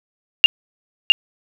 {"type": "tone with echo", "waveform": "sine", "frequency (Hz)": 2808, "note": "F7", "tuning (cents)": 9, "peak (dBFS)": -3, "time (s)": [0.44, 0.46], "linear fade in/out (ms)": 0, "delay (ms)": 660, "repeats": 1, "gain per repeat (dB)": -2, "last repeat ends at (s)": 1.12, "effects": []}